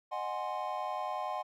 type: chord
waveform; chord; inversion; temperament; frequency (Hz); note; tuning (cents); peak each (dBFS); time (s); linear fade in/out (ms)
triangle; Ab dominant seventh; second; equal with one note detuned; 613.3 / 740 / 830.6 / 1046.5; Eb5 / Gb5 / Ab5 / C6; -25 / 0 / 0 / 0; -39 / -36 / -38 / -37; 0.11-1.43; 20
effects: none